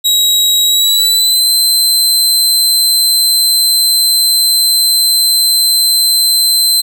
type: tone with pitch glide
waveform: sawtooth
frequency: 3838 to 4090 Hz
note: A#7 to C8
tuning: +50 to -40 cents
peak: -5 dBFS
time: 0.04-6.82 s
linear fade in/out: 20 ms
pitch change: +110 cents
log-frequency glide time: 0.64-1.51 s
effects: none